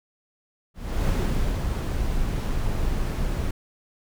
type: noise with ADSR envelope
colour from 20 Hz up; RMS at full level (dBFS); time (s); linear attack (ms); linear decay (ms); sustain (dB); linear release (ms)
brown; -21; 0.74-3.51; 320; 530; -4; 5
effects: none